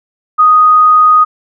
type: tone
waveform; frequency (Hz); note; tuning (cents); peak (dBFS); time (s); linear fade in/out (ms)
sine; 1244.5; D#6; 0; -3; 0.38-1.25; 20
effects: none